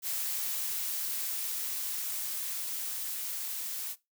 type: noise with level ramp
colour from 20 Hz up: blue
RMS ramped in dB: -33 to -37 dBFS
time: 0.02-3.96 s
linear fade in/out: 50 ms
effects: noise-tail reverb RT60 0.2 s tail -18 dB re dry